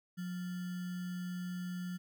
sine tone with sample-and-hold, 179.8 Hz, F#3, 49 cents flat, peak -37 dBFS, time 0.17-1.98 s, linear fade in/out 20 ms, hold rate 1575 Hz, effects none

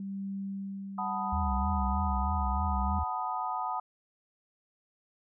sine tone with tremolo, 196 Hz, G3, in tune, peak -33 dBFS, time 0-2.99 s, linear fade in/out 2 ms, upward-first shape sine, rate 0.71 Hz, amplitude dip 45%
sine chord, B dominant seventh, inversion second, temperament equal, 740 / 880 / 987.8 / 1244.5 Hz, F#5 / A5 / B5 / D#6, 0 / 0 / 0 / 0 cents, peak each -36 dBFS, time 0.98-3.8 s, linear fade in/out 5 ms
sine tone with vibrato, 72.5 Hz, D2, 22 cents flat, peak -29 dBFS, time 1.32-3.04 s, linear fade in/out 10 ms, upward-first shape triangle, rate 3.2 Hz, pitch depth 240 cents each way
effects none

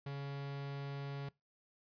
45% pulse tone, 140 Hz, C#3, 18 cents sharp, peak -40 dBFS, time 0.06-1.29 s, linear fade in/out 5 ms, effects noise-tail reverb RT60 0.2 s tail -22 dB re dry + resampled to 11025 Hz

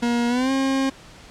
40% pulse tone with pitch glide, 238 to 268.7 Hz, A#3 to C4, +36 to +46 cents, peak -18 dBFS, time 0.02-0.9 s, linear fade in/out 10 ms, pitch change +210 cents, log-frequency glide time 0.28-0.51 s, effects pink hiss -45 dBFS RMS until 1.3 s + low-pass 7000 Hz 12 dB/octave

